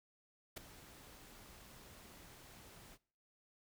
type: noise with ADSR envelope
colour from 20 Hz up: pink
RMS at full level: -42 dBFS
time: 0.56-2.98 s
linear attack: 14 ms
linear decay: 6 ms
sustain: -16 dB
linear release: 45 ms
effects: noise-tail reverb RT60 0.5 s tail -22 dB re dry